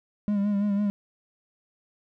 triangle tone with vibrato, 203.5 Hz, G#3, 35 cents flat, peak -20 dBFS, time 0.28-0.9 s, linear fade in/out 0 ms, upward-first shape sine, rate 6 Hz, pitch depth 43 cents each way, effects none

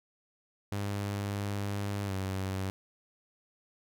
sawtooth tone with pitch glide, 101 to 95.55 Hz, G#2 to G2, -48 to -44 cents, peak -28 dBFS, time 0.72-2.7 s, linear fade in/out 0 ms, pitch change -96 cents, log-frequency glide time 2.05-2.13 s, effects none

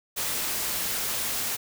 white noise, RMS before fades -29 dBFS, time 0.16-1.57 s, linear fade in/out 20 ms, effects none

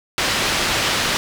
white low-pass noise, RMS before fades -20 dBFS, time 0.18-1.17 s, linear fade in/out 0 ms, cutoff 4200 Hz, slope 12 dB/octave, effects none

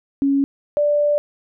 sine tone pair in turn, 277.2 / 587.4 Hz, C#4 / D5, 0 / 0 cents, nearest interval octave + minor second, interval 1300 cents, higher second, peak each -14 dBFS, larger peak neither, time 0.22-0.44 / 0.77-1.18 s, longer second, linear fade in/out 0 ms, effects none

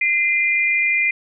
sine tone pair together, 2063 / 2411 Hz, C7 / D7, -25 / +45 cents, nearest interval minor third, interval 270 cents, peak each -18 dBFS, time 0.01-1.11 s, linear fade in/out 5 ms, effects none

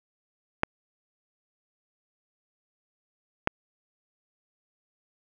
clicks, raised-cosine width 0.5 ms, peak -6 dBFS, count 2, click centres 0.634 / 3.474 s, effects none

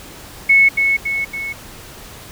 sine tone with echo, 2200 Hz, C#7, 14 cents flat, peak -7 dBFS, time 0.49-0.69 s, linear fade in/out 10 ms, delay 280 ms, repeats 3, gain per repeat -5 dB, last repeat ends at 1.53 s, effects pink hiss -37 dBFS RMS until 2.31 s

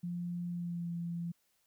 sine tone with pitch glide, 174.61 to 170.62 Hz, F3 to F3, 0 to -40 cents, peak -35 dBFS, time 0.03-1.32 s, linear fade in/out 10 ms, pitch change -40 cents, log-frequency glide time 0.49-0.91 s, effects white hiss -75 dBFS RMS until 1.66 s

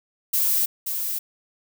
violet noise with echo, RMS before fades -21 dBFS, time 0.33-0.66 s, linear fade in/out 10 ms, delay 530 ms, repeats 1, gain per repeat -6 dB, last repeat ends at 1.19 s, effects none

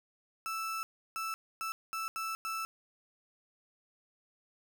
35% pulse tone bursts at uneven times, 1320 Hz, E6, 2 cents sharp, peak -33 dBFS, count 6, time 0.46-0.83 / 1.16-1.34 / 1.61-1.72 / 1.93-2.08 / 2.16-2.35 / 2.45-2.65 s, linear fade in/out 0 ms, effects none

